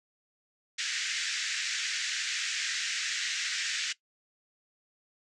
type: band-pass noise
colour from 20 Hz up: pink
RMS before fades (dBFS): -33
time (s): 0.78-3.93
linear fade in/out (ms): 10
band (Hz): 1600 to 7400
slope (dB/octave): 48
effects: noise-tail reverb RT60 0.1 s tail -18 dB re dry